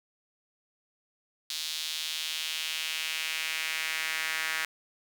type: tone with high-pass filter sweep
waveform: sawtooth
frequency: 160 Hz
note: D#3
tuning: 49 cents sharp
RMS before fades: -33 dBFS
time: 1.5-4.65 s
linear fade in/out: 2 ms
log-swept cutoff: 3900 to 1800 Hz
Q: 2.2
effects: none